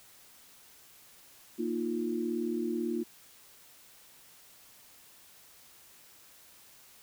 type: chord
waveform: sine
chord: Bb suspended fourth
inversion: none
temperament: equal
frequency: 233.1 / 311.1 / 349.2 Hz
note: Bb3 / Eb4 / F4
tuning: 0 / 0 / 0 cents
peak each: -34 / -36 / -33 dBFS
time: 1.58-3.04 s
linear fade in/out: 20 ms
effects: white hiss -57 dBFS RMS until 7.02 s